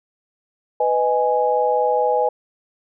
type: chord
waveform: sine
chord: G# minor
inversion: first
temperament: just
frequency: 498.4 / 623 / 830.6 Hz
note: B4 / D#5 / G#5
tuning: +16 / +2 / 0 cents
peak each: -19 / -22 / -19 dBFS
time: 0.8-2.29 s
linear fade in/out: 5 ms
effects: none